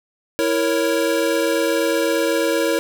square chord, A# diminished, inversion second, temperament equal, 329.6 / 466.2 / 554.4 Hz, E4 / A#4 / C#5, 0 / 0 / 0 cents, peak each -22 dBFS, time 0.39-2.79 s, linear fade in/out 0 ms, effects none

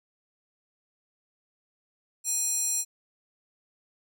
square tone with high-pass filter, 830 Hz, G#5, 1 cent flat, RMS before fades -28 dBFS, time 2.24-2.85 s, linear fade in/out 50 ms, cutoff 7100 Hz, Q 5.2, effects none

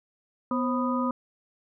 harmonic tone with a mistuned harmonic, 248 Hz, B3, 7 cents sharp, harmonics 1 / 2 / 4 / 5, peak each -26 / -33 / -32 / -31 dBFS, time 0.51-1.11 s, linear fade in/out 2 ms, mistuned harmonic 2, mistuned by +120 cents, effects none

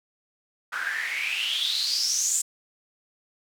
white noise with band-pass filter sweep, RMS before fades -27 dBFS, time 0.72-2.42 s, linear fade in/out 10 ms, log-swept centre 1400 to 7700 Hz, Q 9.3, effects none

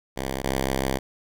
5% pulse tone pair in turn, 66.5 / 66.5 Hz, C2 / C2, +29 / +29 cents, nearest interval unison, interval 0 cents, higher neither, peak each -16 / -12 dBFS, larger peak second, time 0.16-0.43 / 0.43-0.99 s, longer second, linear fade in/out 20 ms, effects none

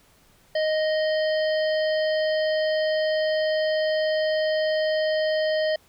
harmonic tone, 622.3 Hz, D#5, in tune, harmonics 1 / 3 / 5 / 7 / 8, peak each -21 / -31 / -35 / -38 / -39 dBFS, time 0.55-5.76 s, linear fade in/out 5 ms, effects pink hiss -58 dBFS RMS until 5.88 s

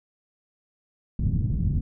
white low-pass noise, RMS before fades -24 dBFS, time 1.19-1.81 s, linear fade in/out 5 ms, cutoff 160 Hz, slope 24 dB/octave, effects none

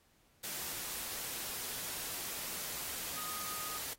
sine tone in noise, 1244.5 Hz, D#6, in tune, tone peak -45 dBFS, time 3.16-3.78 s, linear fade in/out 10 ms, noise white, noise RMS -41 dBFS, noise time 0.43-3.94 s, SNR -7 dB, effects pink hiss -70 dBFS RMS until 3.98 s + AAC 48 kbps

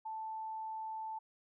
sine tone, 880 Hz, A5, in tune, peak -39 dBFS, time 0.05-1.19 s, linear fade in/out 10 ms, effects none

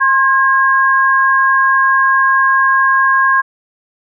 sine tone pair together, 1063.4 / 1632 Hz, C6 / G#6, +28 / -31 cents, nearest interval perfect fifth, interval 741 cents, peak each -11 dBFS, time 0-3.42 s, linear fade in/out 20 ms, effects none

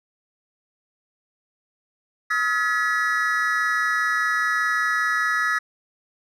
triangle tone cluster, 1276 / 1401 / 1698 / 1939 Hz, D#6 / F6 / G#6 / B6, +43 / +5 / +38 / -32 cents, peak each -23 / -30 / -22 / -23 dBFS, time 2.3-5.59 s, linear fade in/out 10 ms, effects none

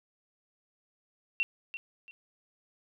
sine tone with echo, 2721 Hz, F7, 46 cents flat, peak -25 dBFS, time 1.4-1.43 s, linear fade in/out 0 ms, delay 340 ms, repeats 2, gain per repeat -11 dB, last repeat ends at 2.11 s, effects none

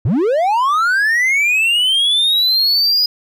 triangle linear sweep, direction up, 88 to 4978 Hz, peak -10 dBFS, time 0.05-3.06 s, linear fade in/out 5 ms, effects none

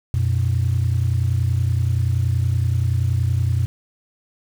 sine tone pair together, 90 / 120.57 Hz, F#2 / B2, -47 / -41 cents, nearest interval perfect fourth, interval 506 cents, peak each -18 dBFS, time 0.14-3.66 s, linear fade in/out 0 ms, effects tanh soft clip ceiling -11 dBFS + 7-bit

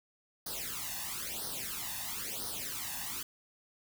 white noise with flanger, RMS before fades -39 dBFS, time 0.46-3.23 s, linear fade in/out 5 ms, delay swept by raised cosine 0.2 to 1.13 ms, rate 1 Hz, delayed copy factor +0.85, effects none

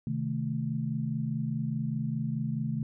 sine chord, A diminished, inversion first, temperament equal, 130.81 / 155.56 / 220 Hz, C3 / Eb3 / A3, 0 / 0 / 0 cents, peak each -33 dBFS, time 0.07-2.83 s, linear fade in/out 2 ms, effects none

